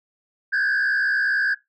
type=tone with frequency modulation; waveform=sine; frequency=1609 Hz; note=G6; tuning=45 cents sharp; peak=-16 dBFS; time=0.52-1.55 s; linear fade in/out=20 ms; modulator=64.5 Hz; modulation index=1.3; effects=noise-tail reverb RT60 0.2 s tail -22 dB re dry + tanh soft clip ceiling -17 dBFS